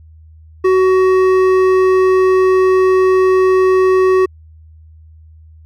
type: tone with hard clipping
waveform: sine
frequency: 374.3 Hz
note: F#4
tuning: 20 cents sharp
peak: -10 dBFS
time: 0.64-4.26 s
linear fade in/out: 10 ms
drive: 10 dB
effects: added 79 Hz sine -38 dBFS peak until 5.65 s